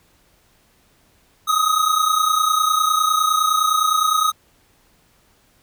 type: tone pair together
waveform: square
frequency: 1244.5 / 1274.3 Hz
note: D#6 / D#6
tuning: 0 / +41 cents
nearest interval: unison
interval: 41 cents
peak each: -19 dBFS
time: 1.47-4.32 s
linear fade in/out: 20 ms
effects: pink hiss -58 dBFS RMS until 5.62 s